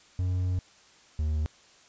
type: tone pair in turn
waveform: triangle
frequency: 91.3 / 76.77 Hz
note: F#2 / D#2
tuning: -23 / -23 cents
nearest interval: minor third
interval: 300 cents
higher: first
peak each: -23 dBFS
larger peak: neither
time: 0.19-0.59 / 1.19-1.46 s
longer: first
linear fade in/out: 0 ms
effects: white hiss -57 dBFS RMS until 1.88 s + resampled to 16000 Hz